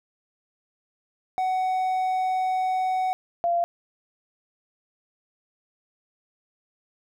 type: tone pair in turn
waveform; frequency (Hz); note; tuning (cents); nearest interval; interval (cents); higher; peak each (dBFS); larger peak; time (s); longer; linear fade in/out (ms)
triangle / sine; 747 / 689.1; F#5 / F5; +16 / -23; minor second; 139; first; -20; neither; 1.38-3.13 / 3.44-3.64; first; 0
effects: none